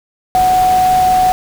sine tone in noise, 740 Hz, F#5, in tune, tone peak -8 dBFS, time 0.35-1.32 s, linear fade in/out 0 ms, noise pink, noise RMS -24 dBFS, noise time 0.35-1.32 s, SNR +13 dB, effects none

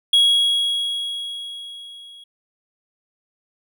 triangle tone with level ramp, 3318 Hz, G#7, 2 cents flat, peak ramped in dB -9 to -39 dBFS, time 0.13-2.24 s, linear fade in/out 5 ms, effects none

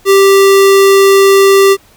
square tone, 392 Hz, G4, in tune, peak -4 dBFS, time 0.05-1.77 s, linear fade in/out 50 ms, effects pink hiss -45 dBFS RMS until 1.96 s

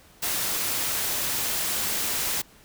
white noise, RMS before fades -27 dBFS, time 0.22-2.42 s, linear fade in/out 10 ms, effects pink hiss -54 dBFS RMS until 2.64 s

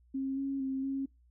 sine tone with pitch steps, 268.5 / 273.7 / 266.4 / 271.3 Hz, C4 / C#4 / C4 / C#4, +45 / -22 / +31 / -37 cents, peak -31 dBFS, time 0.14-1.06 s, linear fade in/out 10 ms, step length 230 ms, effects noise-tail reverb RT60 0.2 s tail -23 dB re dry + added 60 Hz sine -61 dBFS peak until 1.3 s

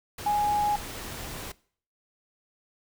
sine tone in noise, 830.6 Hz, G#5, in tune, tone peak -22 dBFS, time 0.26-0.76 s, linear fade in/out 5 ms, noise pink, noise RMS -38 dBFS, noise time 0.18-1.52 s, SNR +13 dB, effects noise-tail reverb RT60 0.5 s tail -21 dB re dry

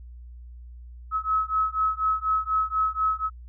sine beating tone pair, 1285 / 1289.1 Hz, E6 / E6, -45 / -39 cents, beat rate 4.1 Hz, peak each -25 dBFS, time 1.11-3.3 s, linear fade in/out 50 ms, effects added 60 Hz sine -40 dBFS peak until 3.48 s

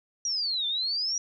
sine exponential two-way sweep, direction down then up, 5820 to 3520 to 5820 Hz, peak -26 dBFS, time 0.25-1.18 s, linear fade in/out 2 ms, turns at 0.67 s, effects none

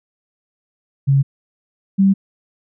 sine tone pair in turn, 137.6 / 194.6 Hz, C#3 / G3, -12 / -12 cents, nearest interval tritone, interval 600 cents, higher second, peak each -10 / -9 dBFS, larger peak second, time 1.07-1.23 / 1.98-2.14 s, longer neither, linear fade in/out 20 ms, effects none

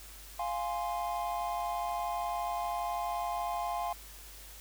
triangle chord, F minor, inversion none, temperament equal, 698.5 / 830.6 / 1046.5 Hz, F5 / Ab5 / C6, 0 / 0 / 0 cents, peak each -33 / -35 / -36 dBFS, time 0.39-3.93 s, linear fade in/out 5 ms, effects added 50 Hz sine -51 dBFS peak until 4.6 s + white hiss -51 dBFS RMS until 4.6 s

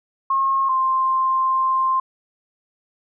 sine tone pair in turn, 1079 / 1050.7 Hz, C#6 / C6, -47 / +7 cents, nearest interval unison, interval 46 cents, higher first, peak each -16 dBFS, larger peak neither, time 0.3-0.69 / 0.69-2 s, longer second, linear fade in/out 5 ms, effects none

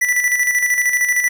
square tone with tremolo, 1972 Hz, B6, 3 cents flat, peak -13 dBFS, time 0.01-1.29 s, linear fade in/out 10 ms, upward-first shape square, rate 13 Hz, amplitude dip 50%, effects 8-bit

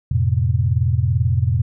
sine chord, F major, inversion none, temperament equal with one note detuned, 87.31 / 110 / 128.12 Hz, F2 / A2 / C3, 0 / 0 / -36 cents, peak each -19 dBFS, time 0.11-1.62 s, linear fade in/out 5 ms, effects none

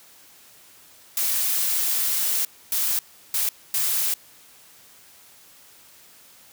blue noise bursts at uneven times, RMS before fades -23 dBFS, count 4, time 1.17-2.45 / 2.72-2.99 / 3.34-3.49 / 3.74-4.14 s, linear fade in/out 2 ms, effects white hiss -51 dBFS RMS until 6.52 s + high-pass 60 Hz 12 dB/octave

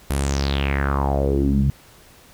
sawtooth tone with low-pass filter sweep, 69.4 Hz, C#2, 3 cents sharp, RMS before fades -20 dBFS, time 0.1-1.7 s, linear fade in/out 0 ms, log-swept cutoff 12000 to 150 Hz, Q 5, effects pink hiss -49 dBFS RMS until 2.33 s

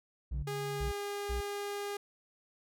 triangle tone bursts, 60.7 Hz, B1, 29 cents flat, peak -31 dBFS, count 3, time 0.31-1.41 s, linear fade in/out 10 ms, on 120 ms, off 370 ms
sine tone, 142.5 Hz, C#3, 48 cents sharp, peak -39 dBFS, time 0.34-0.89 s, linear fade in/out 5 ms
sawtooth tone with pitch glide, 410 to 406.5 Hz, G#4 to G#4, -22 to -37 cents, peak -32 dBFS, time 0.47-1.97 s, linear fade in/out 5 ms, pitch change -15 cents, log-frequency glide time 0.72-0.97 s
effects none

